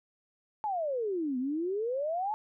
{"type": "exponential two-way sweep", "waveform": "sine", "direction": "down then up", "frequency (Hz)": [880, 245.6, 880], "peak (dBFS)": -29, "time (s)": [0.64, 2.34], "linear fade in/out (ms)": 0, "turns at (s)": 1.38, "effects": []}